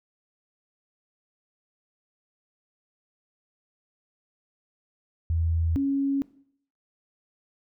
sine tone pair in turn, 82.41 / 276.3 Hz, E2 / C#4, 0 / -6 cents, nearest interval octave + major sixth, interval 2094 cents, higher second, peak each -22 dBFS, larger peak neither, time 5.3-5.76 / 5.76-6.22 s, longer neither, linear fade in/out 0 ms, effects noise-tail reverb RT60 0.6 s tail -19 dB re dry

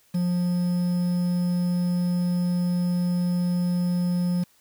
triangle tone with quantisation, 177.1 Hz, F3, 24 cents sharp, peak -19 dBFS, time 0.14-4.44 s, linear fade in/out 10 ms, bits 7, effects white hiss -61 dBFS RMS until 4.6 s

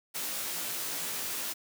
white noise with comb filter, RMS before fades -35 dBFS, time 0.14-1.54 s, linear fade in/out 20 ms, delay 17 ms, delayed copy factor +0.95, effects high-pass 150 Hz 12 dB/octave

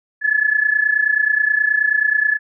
sine tone with amplitude modulation, 1716 Hz, A6, 44 cents flat, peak -10 dBFS, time 0.21-2.39 s, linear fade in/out 50 ms, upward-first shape sine, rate 29.4 Hz, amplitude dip 80%, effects none

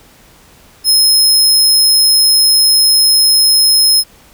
sawtooth tone, 5150 Hz, E8, 41 cents flat, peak -4 dBFS, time 0.84-4.04 s, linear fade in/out 50 ms, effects pink hiss -44 dBFS RMS until 4.33 s

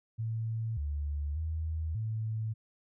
sine tone with pitch steps, 112.5 / 72.9 / 79.8 / 110.2 Hz, A2 / D2 / D#2 / A2, +39 / -12 / +44 / +3 cents, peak -31 dBFS, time 0.18-2.54 s, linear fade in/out 20 ms, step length 590 ms, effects none

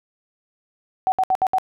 sine tone bursts, 754 Hz, F#5, 32 cents sharp, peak -15 dBFS, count 5, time 1.07-1.584 s, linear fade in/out 0 ms, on 50 ms, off 66 ms, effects none

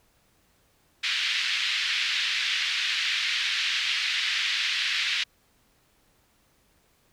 white band-pass noise, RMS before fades -27 dBFS, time 1.03-5.24 s, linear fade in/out 10 ms, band 1800 to 3900 Hz, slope 24 dB/octave, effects pink hiss -65 dBFS RMS until 7.12 s

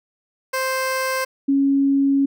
15% pulse / sine tone pair in turn, 523.3 / 276.2 Hz, C5 / C#4, 0 / -6 cents, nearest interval major seventh, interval 1106 cents, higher first, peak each -14 dBFS, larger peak neither, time 0.53-1.25 / 1.48-2.26 s, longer second, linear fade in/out 10 ms, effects none

